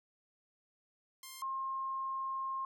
5% pulse / sine tone pair in turn, 1055 / 1066.6 Hz, C6 / C6, +14 / +33 cents, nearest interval unison, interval 19 cents, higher second, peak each -35 / -35 dBFS, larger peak neither, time 1.23-1.42 / 1.42-2.65 s, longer second, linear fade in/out 2 ms, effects none

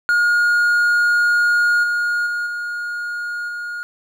triangle tone with level steps, 1430 Hz, F6, 41 cents sharp, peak -11 / -15 / -18 / -21 / -23 dBFS, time 0.09-3.83 s, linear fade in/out 0 ms, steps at 1.83 / 2.26 / 2.46 / 3.48 s, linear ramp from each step 10 ms, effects none

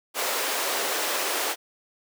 pink high-pass noise, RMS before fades -27 dBFS, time 0.14-1.56 s, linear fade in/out 50 ms, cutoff 400 Hz, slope 24 dB/octave, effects none

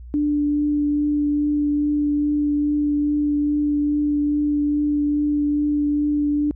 sine tone with vibrato, 293.7 Hz, D4, in tune, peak -17 dBFS, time 0.14-6.51 s, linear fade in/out 0 ms, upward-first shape triangle, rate 2.4 Hz, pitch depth 11 cents each way, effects added 60 Hz sine -35 dBFS peak until 6.55 s

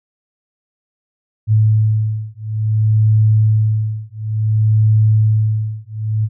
sine beating tone pair, 108.2 / 108.77 Hz, A2 / A2, -29 / -19 cents, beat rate 0.57 Hz, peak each -14 dBFS, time 1.47-6.29 s, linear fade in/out 50 ms, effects none

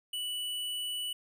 square tone, 2960 Hz, F#7, in tune, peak -34 dBFS, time 0.13-1.13 s, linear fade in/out 5 ms, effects none

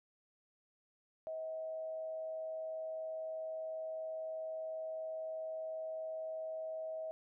sine tone with frequency modulation, 638 Hz, D#5, 43 cents sharp, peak -39 dBFS, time 1.27-7.11 s, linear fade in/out 0 ms, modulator 123 Hz, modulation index 0.22, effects none

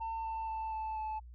sine tone with pitch steps, 901 / 892.7 / 884.5 / 876.4 / 868.3 Hz, A5 / A5 / A5 / A5 / A5, +41 / +25 / +9 / -7 / -23 cents, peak -33 dBFS, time 0-1.2 s, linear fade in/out 20 ms, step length 240 ms, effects tanh soft clip ceiling -34 dBFS + added 60 Hz sine -48 dBFS peak until 1.34 s

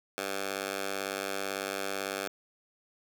10% pulse tone with high-pass filter, 98 Hz, G2, in tune, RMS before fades -35 dBFS, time 0.18-2.28 s, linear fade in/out 0 ms, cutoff 510 Hz, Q 0.58, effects none

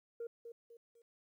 sine tone with echo, 466.2 Hz, A#4, in tune, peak -38 dBFS, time 0.2-0.27 s, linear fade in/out 5 ms, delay 250 ms, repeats 3, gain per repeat -8 dB, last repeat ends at 1.02 s, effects tanh soft clip ceiling -37 dBFS + 13-bit

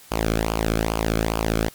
sawtooth tone with flanger, 55 Hz, A1, in tune, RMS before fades -23 dBFS, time 0.11-1.69 s, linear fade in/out 10 ms, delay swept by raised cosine 0.51 to 1.09 ms, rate 2.4 Hz, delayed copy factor -0.75, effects white hiss -48 dBFS RMS until 1.74 s + Opus 48 kbps

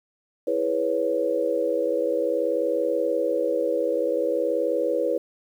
sine chord, C# minor seventh, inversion first, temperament equal, 329.6 / 415.3 / 493.9 / 554.4 Hz, E4 / G#4 / B4 / C#5, 0 / 0 / 0 / 0 cents, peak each -29 / -30 / -24 / -26 dBFS, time 0.47-5.18 s, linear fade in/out 5 ms, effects 9-bit

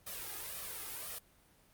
white noise with flanger, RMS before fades -43 dBFS, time 0.06-1.19 s, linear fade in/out 10 ms, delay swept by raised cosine 1.6 to 2.43 ms, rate 1.9 Hz, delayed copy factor +0.9, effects pink hiss -66 dBFS RMS until 1.73 s + Opus 32 kbps

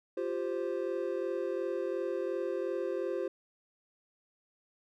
triangle chord, F suspended second, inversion none, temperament equal, 349.2 / 392 / 523.3 Hz, F4 / G4 / C5, 0 / 0 / 0 cents, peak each -34 dBFS, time 0.17-3.28 s, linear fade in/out 5 ms, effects none

